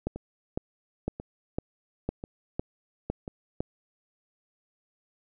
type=two click trains; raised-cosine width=2 ms; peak=-15 / -23 dBFS; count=8 / 4; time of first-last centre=0.07-3.605 / 0.16-3.279 s; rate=1.98 / 0.962 Hz; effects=none